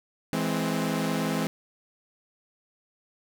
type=chord; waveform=sawtooth; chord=E augmented; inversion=none; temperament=equal with one note detuned; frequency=164.81 / 210.7 / 261.6 Hz; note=E3 / G#3 / B#3; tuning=0 / +25 / 0 cents; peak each=-26 dBFS; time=0.33-1.47 s; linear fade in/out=0 ms; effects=none